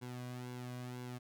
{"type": "tone with flanger", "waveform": "sawtooth", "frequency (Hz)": 124.3, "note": "B2", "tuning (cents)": 12, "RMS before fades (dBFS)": -45, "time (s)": [0.01, 1.19], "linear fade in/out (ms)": 20, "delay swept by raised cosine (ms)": [1.6, 2.29], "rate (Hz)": 2, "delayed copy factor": -0.6, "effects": []}